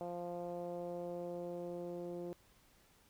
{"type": "tone with low-pass filter sweep", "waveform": "10% pulse", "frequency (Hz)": 174.61, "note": "F3", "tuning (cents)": 0, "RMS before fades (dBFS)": -43, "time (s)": [0.01, 2.33], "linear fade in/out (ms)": 0, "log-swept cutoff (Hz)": [650, 420], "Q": 2.5, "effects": ["pink hiss -68 dBFS RMS until 3.09 s"]}